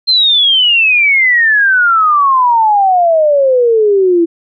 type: exponential sweep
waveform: sine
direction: down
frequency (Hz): 4186 to 329.6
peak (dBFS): -6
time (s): 0.07-4.26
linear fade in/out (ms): 20
effects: none